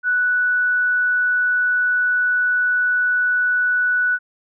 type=tone; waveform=sine; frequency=1480 Hz; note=F#6; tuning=in tune; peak=-15 dBFS; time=0.03-4.19 s; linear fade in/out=50 ms; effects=none